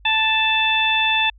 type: harmonic tone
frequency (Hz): 880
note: A5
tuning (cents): 0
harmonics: 1 / 2 / 3 / 4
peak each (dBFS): -22 / -24 / -19 / -21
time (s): 0.05-1.3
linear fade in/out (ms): 5
effects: added 50 Hz sine -45 dBFS peak until 1.38 s